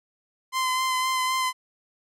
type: tone with vibrato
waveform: sawtooth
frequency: 1032 Hz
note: C6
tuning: 24 cents flat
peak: -19 dBFS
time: 0.52-1.53 s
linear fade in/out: 50 ms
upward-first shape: sine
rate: 3.9 Hz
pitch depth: 18 cents each way
effects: low-pass 12000 Hz 12 dB/octave